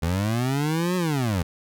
25% pulse linear two-way sweep, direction up then down, 79.1 to 185 to 79.1 Hz, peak -18 dBFS, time 0.02-1.43 s, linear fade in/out 10 ms, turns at 0.96 s, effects none

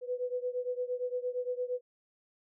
sine beating tone pair, 493.9 / 502.6 Hz, B4 / B4, 0 / +30 cents, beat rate 8.7 Hz, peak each -34 / -36 dBFS, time 0.01-1.81 s, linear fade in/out 50 ms, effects none

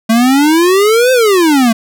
square exponential two-way sweep, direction up then down, 220 to 523.3 to 220 Hz, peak -7 dBFS, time 0.09-1.73 s, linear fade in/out 10 ms, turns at 1.12 s, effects none

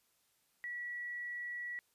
sine tone, 1937 Hz, B6, 34 cents flat, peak -39 dBFS, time 0.64-1.79 s, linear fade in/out 0 ms, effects white hiss -75 dBFS RMS until 1.94 s + resampled to 32000 Hz

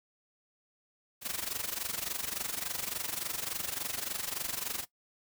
white noise with amplitude modulation, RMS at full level -33 dBFS, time 1.21-4.86 s, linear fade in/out 50 ms, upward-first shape sine, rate 23.5 Hz, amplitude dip 80%, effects noise-tail reverb RT60 0.1 s tail -19 dB re dry

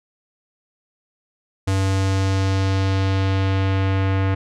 square tone with low-pass filter sweep, 96.3 Hz, G2, 30 cents flat, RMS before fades -19 dBFS, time 1.67-4.35 s, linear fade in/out 10 ms, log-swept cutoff 8500 to 2200 Hz, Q 1.2, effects none

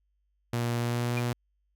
sawtooth tone with pitch glide, 118.8 to 120.67 Hz, A#2 to B2, +33 to -40 cents, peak -23 dBFS, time 0.53-1.33 s, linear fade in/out 5 ms, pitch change +27 cents, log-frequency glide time 0.76-1.11 s
sine tone with exponential decay, 2401 Hz, D7, 38 cents sharp, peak -29 dBFS, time 1.17-1.25 s, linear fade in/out 5 ms, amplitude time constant 16 ms
effects added 50 Hz sine -70 dBFS peak until 1.75 s

